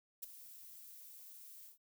violet noise with ADSR envelope, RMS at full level -41 dBFS, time 0.22-1.78 s, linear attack 14 ms, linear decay 14 ms, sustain -14 dB, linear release 120 ms, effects none

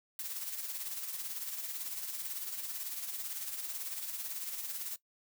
blue noise with tremolo, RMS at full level -38 dBFS, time 0.19-4.96 s, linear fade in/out 2 ms, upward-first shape sine, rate 18 Hz, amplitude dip 50%, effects noise-tail reverb RT60 0.1 s tail -18 dB re dry

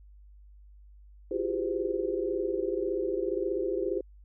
sine tone cluster, 335.8 / 356.1 / 391 / 412.8 / 513 Hz, E4 / F4 / G4 / G#4 / C5, +32 / +34 / -4 / -10 / -34 cents, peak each -35 / -35 / -32 / -35 / -34 dBFS, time 1.31-4.01 s, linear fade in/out 5 ms, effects added 50 Hz sine -50 dBFS peak until 4.24 s

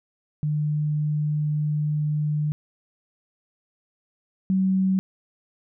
sine tone pair in turn, 150.3 / 189.37 Hz, D3 / F#3, +40 / +40 cents, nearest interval major third, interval 400 cents, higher second, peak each -21 / -18 dBFS, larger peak second, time 0.43-2.52 / 4.5-4.99 s, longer first, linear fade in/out 0 ms, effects none

